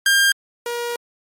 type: tone pair in turn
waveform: sawtooth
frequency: 1602 / 476.3 Hz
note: G6 / A#4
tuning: +37 / +37 cents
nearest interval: octave + major sixth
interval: 2100 cents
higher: first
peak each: -9 / -19 dBFS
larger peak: first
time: 0.06-0.32 / 0.66-0.96 s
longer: second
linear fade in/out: 2 ms
effects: MP3 64 kbps